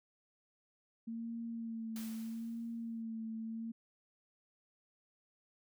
sine tone with vibrato, 227.1 Hz, A#3, 45 cents flat, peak -39 dBFS, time 1.07-3.72 s, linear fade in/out 10 ms, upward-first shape sine, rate 0.78 Hz, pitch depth 32 cents each way
white noise with exponential decay, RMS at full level -49 dBFS, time 1.96-3.02 s, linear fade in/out 0 ms, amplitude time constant 230 ms
effects none

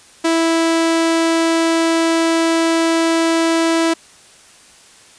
sawtooth tone, 329.1 Hz, E4, 3 cents flat, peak -9 dBFS, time 0.24-3.94 s, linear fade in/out 10 ms, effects white hiss -45 dBFS RMS until 5.18 s + resampled to 22050 Hz

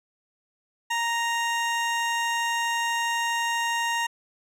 20% pulse tone, 932.3 Hz, A#5, in tune, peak -19 dBFS, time 0.9-4.07 s, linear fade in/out 10 ms, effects low-pass 10000 Hz 12 dB/octave

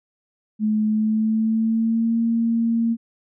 sine tone with pitch glide, 214.6 to 230 Hz, A3 to A#3, -43 to -23 cents, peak -17 dBFS, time 0.59-2.97 s, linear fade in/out 50 ms, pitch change +120 cents, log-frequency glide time 0.86-2.19 s, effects none

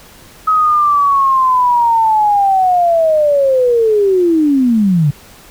sine linear sweep, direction down, 1278 to 137.4 Hz, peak -8 dBFS, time 0.47-5.11 s, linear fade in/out 10 ms, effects pink hiss -40 dBFS RMS until 5.5 s

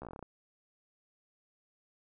slowing click train, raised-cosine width 1 ms, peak -30 dBFS, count 10, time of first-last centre 0.02-0.227 s, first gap 14 ms, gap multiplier 1.12, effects none

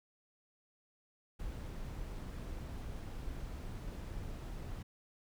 brown noise, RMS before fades -43 dBFS, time 1.39-4.83 s, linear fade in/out 10 ms, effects none

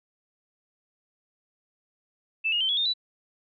sine tone with pitch steps, 2639 / 2861 / 3102 / 3364 / 3647 / 3954 Hz, E7 / F7 / G7 / G#7 / A#7 / B7, +1 / +41 / -19 / +22 / -39 / +1 cents, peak -22 dBFS, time 2.44-2.938 s, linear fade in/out 20 ms, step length 83 ms, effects MP3 48 kbps

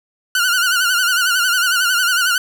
sawtooth tone with vibrato, 1451 Hz, F#6, 34 cents flat, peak -10 dBFS, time 0.35-2.38 s, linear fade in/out 2 ms, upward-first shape sine, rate 11 Hz, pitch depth 86 cents each way, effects none

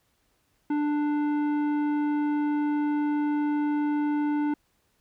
sine tone with tanh clipping, 295.4 Hz, D4, 10 cents sharp, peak -25 dBFS, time 0.7-4.54 s, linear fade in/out 5 ms, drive 12 dB, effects pink hiss -70 dBFS RMS until 5 s

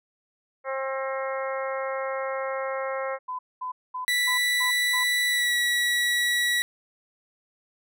harmonic tone, 267.1 Hz, C4, 36 cents sharp, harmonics 2 / 3 / 4 / 5 / 6 / 7 / 8, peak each -29 / -37 / -35 / -36 / -43 / -39 / -40 dBFS, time 0.64-3.19 s, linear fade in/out 50 ms
sine tone bursts, 1010 Hz, B5, 39 cents sharp, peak -29 dBFS, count 6, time 3.28-5.04 s, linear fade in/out 10 ms, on 110 ms, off 220 ms
30% pulse tone with pitch glide, 1966 to 1935.6 Hz, B6 to B6, -8 to -35 cents, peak -19 dBFS, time 4.08-6.62 s, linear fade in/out 0 ms, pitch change -27 cents, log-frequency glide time 5.28-5.55 s
effects none

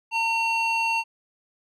square tone with band-pass filter, 910 Hz, A#5, 42 cents flat, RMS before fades -24 dBFS, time 0.11-1.04 s, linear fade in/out 50 ms, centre 2100 Hz, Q 4.3, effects none

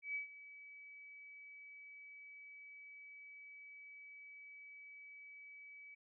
sine tone with ADSR envelope, 2286 Hz, D7, 47 cents flat, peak -37 dBFS, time 0.02-5.95 s, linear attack 130 ms, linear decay 120 ms, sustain -16 dB, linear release 11 ms, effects none

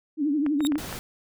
sine tone with vibrato, 293.7 Hz, D4, in tune, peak -21 dBFS, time 0.17-0.8 s, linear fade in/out 50 ms, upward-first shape triangle, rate 12 Hz, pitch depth 140 cents each way
clicks, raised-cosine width 0.5 ms, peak -19 dBFS, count 6, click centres 0.464 / 0.606 / 0.65 / 0.721 / 0.756 / 0.927 s
sawtooth tone with exponential growth, 3729 Hz, A#7, in tune, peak -21 dBFS, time 0.59-0.67 s, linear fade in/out 0 ms, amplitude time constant 17 ms
pink noise, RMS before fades -36 dBFS, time 0.78-0.99 s, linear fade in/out 0 ms
effects none

